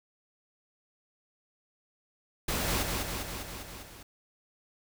pink noise with echo, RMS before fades -31 dBFS, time 2.48-2.83 s, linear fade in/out 5 ms, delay 200 ms, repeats 6, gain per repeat -3 dB, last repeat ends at 4.03 s, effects none

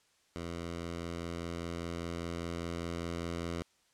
10% pulse tone with level ramp, 85 Hz, F2, 46 cents flat, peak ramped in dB -30 to -27 dBFS, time 0.36-3.62 s, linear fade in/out 0 ms, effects white hiss -70 dBFS RMS until 3.93 s + low-pass 8000 Hz 12 dB/octave

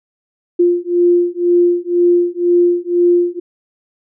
sine beating tone pair, 349.2 / 351.2 Hz, F4 / F4, 0 / +10 cents, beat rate 2 Hz, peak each -13 dBFS, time 0.59-3.4 s, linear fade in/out 10 ms, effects none

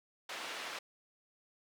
white band-pass noise, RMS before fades -43 dBFS, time 0.29-0.79 s, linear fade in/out 5 ms, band 390 to 3300 Hz, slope 12 dB/octave, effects none

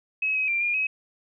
sine tone with pitch steps, 2563 / 2539 / 2370 / 2415 / 2549 Hz, E7 / D#7 / D7 / D7 / D#7, -49 / +34 / +15 / +48 / +41 cents, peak -22 dBFS, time 0.22-0.87 s, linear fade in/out 5 ms, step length 130 ms, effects none

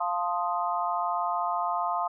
sine chord, F dominant seventh, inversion none, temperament equal, 698.5 / 880 / 1046.5 / 1244.5 Hz, F5 / A5 / C6 / Eb6, 0 / 0 / 0 / 0 cents, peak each -30 / -32 / -31 / -32 dBFS, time 0-2.08 s, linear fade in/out 10 ms, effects none

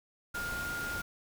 sine tone in noise, 1413 Hz, F6, 20 cents sharp, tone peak -35 dBFS, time 0.34-1.02 s, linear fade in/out 10 ms, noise pink, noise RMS -41 dBFS, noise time 0.34-1.02 s, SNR +3 dB, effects none

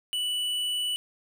sine tone with tanh clipping, 2963 Hz, F#7, 2 cents sharp, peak -28 dBFS, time 0.13-0.96 s, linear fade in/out 0 ms, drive 11 dB, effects none

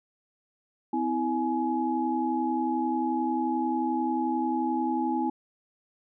sine tone cluster, 254.1 / 325.4 / 842 Hz, B3 / E4 / G#5, +49 / -22 / +24 cents, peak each -29 dBFS, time 0.93-5.3 s, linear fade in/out 5 ms, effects none

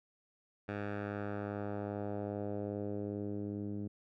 10% pulse tone with low-pass filter sweep, 102.5 Hz, G#2, 22 cents flat, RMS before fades -39 dBFS, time 0.68-3.88 s, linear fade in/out 10 ms, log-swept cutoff 2000 to 260 Hz, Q 1.4, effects none

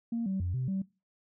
sine tone with pitch steps, 232 / 191.5 / 89.1 / 128.8 / 192.2 Hz, A#3 / G3 / F2 / C3 / G3, -8 / -40 / +35 / -27 / -34 cents, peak -28 dBFS, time 0.12-0.82 s, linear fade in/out 5 ms, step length 140 ms, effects noise-tail reverb RT60 0.3 s tail -23 dB re dry + tanh soft clip ceiling -25 dBFS

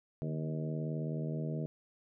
harmonic tone with a mistuned harmonic, 78.9 Hz, D#2, 25 cents sharp, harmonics 2 / 3 / 4 / 5 / 6 / 7 / 8, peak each -35 / -42 / -45 / -46 / -46 / -52 / -47 dBFS, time 0.22-1.66 s, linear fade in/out 0 ms, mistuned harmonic 2, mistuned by -63 cents, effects none

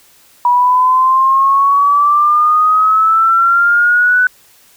sine exponential sweep, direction up, 969 to 1500 Hz, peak -7 dBFS, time 0.45-4.27 s, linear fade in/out 2 ms, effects white hiss -47 dBFS RMS until 4.76 s

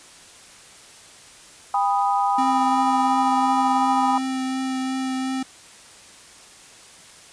sine chord, G augmented, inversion none, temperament equal with one note detuned, 800.9 / 987.8 / 1244.5 Hz, G5 / B5 / D#6, +37 / 0 / 0 cents, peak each -20 / -23 / -25 dBFS, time 1.74-4.18 s, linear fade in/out 2 ms
square tone with vibrato, 261.8 Hz, C4, 1 cent sharp, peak -24 dBFS, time 2.38-5.43 s, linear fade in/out 5 ms, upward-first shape triangle, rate 2.8 Hz, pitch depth 11 cents each way
effects white hiss -46 dBFS RMS until 7.32 s + resampled to 22050 Hz

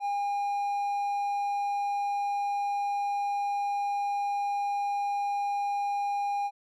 triangle tone, 810 Hz, G#5, 43 cents flat, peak -25 dBFS, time 0-6.51 s, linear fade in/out 50 ms, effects none

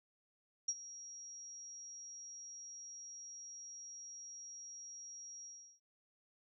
sine tone with ADSR envelope, 5660 Hz, F8, 22 cents sharp, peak -31 dBFS, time 0.68-5.8 s, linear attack 7 ms, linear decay 48 ms, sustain -17 dB, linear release 350 ms, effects none

